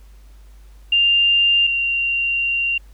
sine tone pair in turn, 2794 / 2767 Hz, F7 / F7, 0 / -17 cents, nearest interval unison, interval 17 cents, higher first, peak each -12 / -17 dBFS, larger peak first, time 0.92-1.67 / 1.67-2.78 s, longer second, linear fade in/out 5 ms, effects added 50 Hz sine -41 dBFS peak until 2.93 s + pink hiss -57 dBFS RMS until 2.93 s

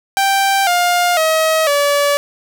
sawtooth tone with pitch steps, 784 / 706.6 / 636.8 / 573.9 Hz, G5 / F5 / D#5 / D5, 0 / +20 / +40 / -40 cents, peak -8 dBFS, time 0.17-2.17 s, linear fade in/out 0 ms, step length 500 ms, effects none

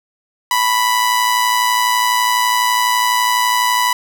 sawtooth tone with amplitude modulation, 988 Hz, B5, in tune, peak -7 dBFS, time 0.51-3.93 s, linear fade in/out 2 ms, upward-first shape sine, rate 112 Hz, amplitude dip 45%, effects none

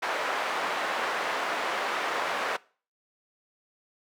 white band-pass noise, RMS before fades -30 dBFS, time 0.02-2.57 s, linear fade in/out 10 ms, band 510 to 1500 Hz, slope 12 dB/octave, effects noise-tail reverb RT60 0.4 s tail -22 dB re dry

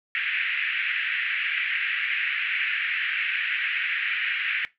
white band-pass noise, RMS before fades -27 dBFS, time 0.15-4.65 s, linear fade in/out 0 ms, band 1600 to 2700 Hz, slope 48 dB/octave, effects noise-tail reverb RT60 0.2 s tail -19 dB re dry

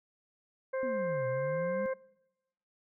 harmonic tone, 526 Hz, C5, 9 cents sharp, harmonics 1 / 2 / 3 / 4, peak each -31 / -43 / -44 / -48 dBFS, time 0.73-1.94 s, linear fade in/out 10 ms
sine exponential two-way sweep, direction down then up, 261.6 to 123.47 to 207.5 Hz, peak -37 dBFS, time 0.83-1.86 s, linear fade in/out 0 ms, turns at 1.27 s
effects noise-tail reverb RT60 1.0 s tail -24 dB re dry

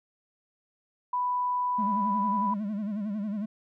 sine tone, 990 Hz, B5, 4 cents sharp, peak -25 dBFS, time 1.13-2.54 s, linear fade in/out 5 ms
triangle tone with vibrato, 207.7 Hz, G#3, in tune, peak -27 dBFS, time 1.78-3.46 s, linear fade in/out 10 ms, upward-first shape sine, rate 11 Hz, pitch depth 99 cents each way
effects none

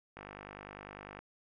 click train, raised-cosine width 0.5 ms, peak -30 dBFS, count 52, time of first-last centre 0.17-1.19 s, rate 50 Hz, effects none

